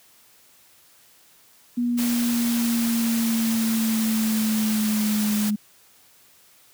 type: exponential sweep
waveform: sine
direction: down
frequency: 242.1 to 208.8 Hz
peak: -20 dBFS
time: 1.77-5.56 s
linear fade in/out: 10 ms
type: noise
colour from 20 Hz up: white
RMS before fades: -30 dBFS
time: 1.97-5.51 s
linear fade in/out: 20 ms
effects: white hiss -55 dBFS RMS until 6.73 s + high-pass 60 Hz 12 dB/octave

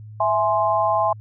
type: chord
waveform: sine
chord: E augmented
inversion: none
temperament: equal with one note detuned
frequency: 659.3 / 836.9 / 1046.5 Hz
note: E5 / G#5 / B#5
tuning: 0 / +13 / 0 cents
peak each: -21 dBFS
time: 0.2-1.13 s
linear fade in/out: 5 ms
effects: added 107 Hz sine -36 dBFS peak until 1.2 s

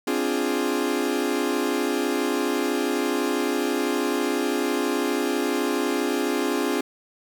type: chord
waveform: 40% pulse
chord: D half-diminished seventh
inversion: third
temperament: equal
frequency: 261.6 / 293.7 / 349.2 / 415.3 Hz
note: C4 / D4 / F4 / Ab4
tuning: 0 / 0 / 0 / 0 cents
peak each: -27 dBFS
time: 0.07-6.81 s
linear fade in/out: 5 ms
effects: none

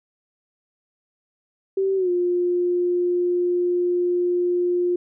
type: tone with pitch glide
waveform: sine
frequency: 386.3 to 354.2 Hz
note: G4 to F4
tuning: -25 to +24 cents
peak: -18 dBFS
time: 1.77-4.96 s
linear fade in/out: 5 ms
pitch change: -151 cents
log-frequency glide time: 1.96-2.1 s
effects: none

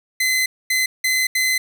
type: tone bursts at uneven times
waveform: sawtooth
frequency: 2042 Hz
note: C7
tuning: 43 cents flat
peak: -13 dBFS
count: 4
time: 0.2-0.46 / 0.7-0.86 / 1.04-1.27 / 1.35-1.58 s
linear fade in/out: 5 ms
effects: none

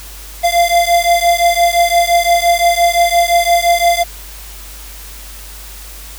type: beating tone pair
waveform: square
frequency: 688 / 693.8 Hz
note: F5 / F5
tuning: -26 / -12 cents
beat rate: 5.8 Hz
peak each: -13 dBFS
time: 0.43-4.04 s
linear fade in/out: 20 ms
effects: added 50 Hz sine -32 dBFS peak until 6.18 s + white hiss -34 dBFS RMS until 6.18 s

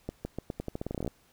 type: accelerating click train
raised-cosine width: 2 ms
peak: -20 dBFS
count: 17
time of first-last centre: 0.09-1.077 s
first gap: 160 ms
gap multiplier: 0.85
effects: pink hiss -64 dBFS RMS until 1.32 s

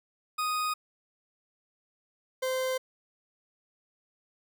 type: tone pair in turn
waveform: 40% pulse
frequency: 1244.5 / 518.1 Hz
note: D#6 / C5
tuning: 0 / -17 cents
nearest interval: octave + minor third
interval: 1517 cents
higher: first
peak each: -27 dBFS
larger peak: neither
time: 0.38-0.74 / 2.42-2.78 s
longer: neither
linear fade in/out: 10 ms
effects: none

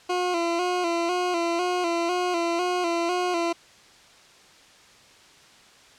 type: tone with vibrato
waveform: 20% pulse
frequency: 349.2 Hz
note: F4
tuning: in tune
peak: -18 dBFS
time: 0.09-3.53 s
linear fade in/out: 10 ms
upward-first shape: square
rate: 2 Hz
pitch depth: 52 cents each way
effects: white hiss -52 dBFS RMS until 5.98 s + low-pass 6000 Hz 12 dB/octave

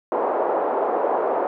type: band-pass noise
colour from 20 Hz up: white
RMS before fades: -22 dBFS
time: 0.12-1.47 s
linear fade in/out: 0 ms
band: 370 to 850 Hz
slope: 24 dB/octave
effects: none

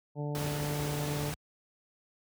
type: harmonic tone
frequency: 146.83 Hz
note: D3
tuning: in tune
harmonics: 1 / 2 / 3 / 4 / 5 / 6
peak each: -33 / -41 / -41 / -43 / -48 / -47 dBFS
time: 0.15-1.34 s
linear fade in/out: 50 ms
type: noise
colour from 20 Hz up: pink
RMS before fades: -38 dBFS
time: 0.35-1.34 s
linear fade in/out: 0 ms
effects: high-pass 60 Hz 12 dB/octave

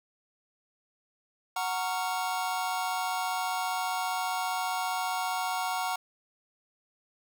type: chord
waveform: square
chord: Gb major seventh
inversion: none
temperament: just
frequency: 740 / 925 / 1110 / 1387.5 Hz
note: Gb5 / Bb5 / Db6 / F6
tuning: 0 / -14 / +2 / -12 cents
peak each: -33 / -35 / -38 / -38 dBFS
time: 1.56-5.96 s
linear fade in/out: 5 ms
effects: none

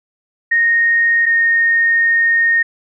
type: tone pair in turn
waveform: sine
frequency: 1857 / 1846.9 Hz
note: A#6 / A#6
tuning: -7 / -17 cents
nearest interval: unison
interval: 10 cents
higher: first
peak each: -10 dBFS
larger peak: neither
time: 0.51-1.26 / 1.26-2.63 s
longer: second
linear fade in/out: 10 ms
effects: none

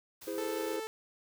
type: noise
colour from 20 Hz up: white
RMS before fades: -49 dBFS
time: 0.21-0.77 s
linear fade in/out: 10 ms
type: chord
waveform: triangle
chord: E augmented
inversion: none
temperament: just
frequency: 329.6 / 412 / 515 Hz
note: E4 / G#4 / B#4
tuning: 0 / -14 / -28 cents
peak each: -37 dBFS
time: 0.27-0.8 s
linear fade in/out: 5 ms
type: tone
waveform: sawtooth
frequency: 440 Hz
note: A4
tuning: in tune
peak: -33 dBFS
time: 0.38-0.87 s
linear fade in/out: 0 ms
effects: none

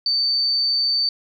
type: tone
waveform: sine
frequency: 4566 Hz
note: D8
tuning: 50 cents flat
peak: -17 dBFS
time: 0.06-1.09 s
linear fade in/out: 2 ms
effects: 9-bit

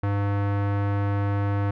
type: tone with low-pass filter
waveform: square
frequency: 100.8 Hz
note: G2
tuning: 49 cents sharp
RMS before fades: -24 dBFS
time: 0.03-1.71 s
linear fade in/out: 5 ms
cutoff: 1500 Hz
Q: 1.2
effects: none

